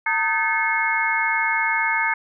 sine tone cluster, 906 / 1251 / 1539 / 1726 / 2171 Hz, A#5 / D#6 / G6 / A6 / C#7, -50 / +9 / -32 / -34 / -37 cents, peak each -24 / -29 / -27 / -26 / -22 dBFS, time 0.06-2.14 s, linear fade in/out 5 ms, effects none

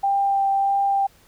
sine tone with vibrato, 790 Hz, G5, 13 cents sharp, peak -17 dBFS, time 0.03-1.07 s, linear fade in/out 10 ms, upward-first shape sine, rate 1.6 Hz, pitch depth 10 cents each way, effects pink hiss -55 dBFS RMS until 1.27 s

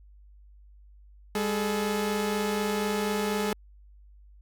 sawtooth tone pair together, 202.8 / 429.7 Hz, G#3 / A4, -41 / -41 cents, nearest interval octave + minor second, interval 1300 cents, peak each -25 dBFS, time 1.35-3.53 s, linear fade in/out 2 ms, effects added 50 Hz sine -50 dBFS peak until 4.41 s

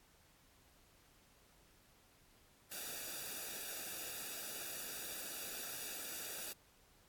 white noise with comb filter, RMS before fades -45 dBFS, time 2.71-6.53 s, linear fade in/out 10 ms, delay 0.95 ms, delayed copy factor -0.75, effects pink hiss -68 dBFS RMS until 7.08 s + AAC 64 kbps

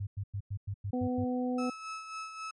sine tone bursts, 100 Hz, G2, 35 cents sharp, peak -32 dBFS, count 8, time 0-1.246 s, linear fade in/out 10 ms, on 70 ms, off 98 ms
harmonic tone, 250 Hz, B3, 21 cents sharp, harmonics 1 / 2 / 3, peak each -30 / -36 / -40 dBFS, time 0.93-1.7 s, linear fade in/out 5 ms
35% pulse tone with tremolo, 1300 Hz, E6, 24 cents flat, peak -35 dBFS, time 1.58-2.51 s, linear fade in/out 5 ms, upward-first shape sine, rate 3.7 Hz, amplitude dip 55%
effects low-pass 8000 Hz 12 dB/octave + MP3 48 kbps

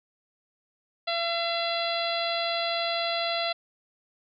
harmonic tone, 678 Hz, E5, 49 cents sharp, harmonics 1 / 2 / 3 / 4 / 5 / 6 / 7, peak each -29 / -35 / -36 / -36 / -34 / -33 / -40 dBFS, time 1.07-3.53 s, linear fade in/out 10 ms, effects none

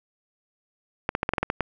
clicks, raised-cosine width 0.5 ms, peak -8 dBFS, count 9, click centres 1.091 / 1.151 / 1.231 / 1.291 / 1.336 / 1.382 / 1.43 / 1.501 / 1.607 s, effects none

